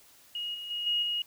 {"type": "tone with level steps", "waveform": "sine", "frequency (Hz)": 2879, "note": "F#7", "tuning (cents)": -48, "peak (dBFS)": [-32, -37, -31, -25, -28], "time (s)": [0.35, 1.22], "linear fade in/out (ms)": 2, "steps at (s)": [0.54, 0.7, 0.86, 1.02], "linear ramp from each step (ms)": 10, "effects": ["white hiss -58 dBFS RMS until 1.26 s"]}